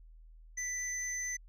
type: tone pair together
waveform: sine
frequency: 1975.5 / 6129 Hz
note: B6 / G8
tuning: 0 / -40 cents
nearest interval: octave + minor sixth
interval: 1960 cents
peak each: -37 / -35 dBFS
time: 0.57-1.37 s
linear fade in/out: 10 ms
effects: tanh soft clip ceiling -30 dBFS + added 40 Hz sine -52 dBFS peak until 1.48 s